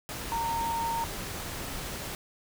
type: tone in noise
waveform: sine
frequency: 921 Hz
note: A#5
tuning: 21 cents flat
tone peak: -28 dBFS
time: 0.32-1.04 s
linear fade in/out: 0 ms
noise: pink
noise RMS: -37 dBFS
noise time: 0.09-2.15 s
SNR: +6 dB
effects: none